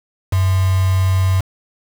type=tone with quantisation; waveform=sine; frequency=94.1 Hz; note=F#2; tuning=30 cents sharp; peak=-12 dBFS; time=0.32-1.41 s; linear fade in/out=10 ms; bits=4; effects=none